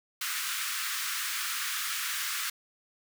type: high-pass noise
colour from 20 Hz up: pink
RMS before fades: -33 dBFS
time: 0.21-2.5 s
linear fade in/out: 5 ms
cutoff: 1200 Hz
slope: 48 dB/octave
effects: none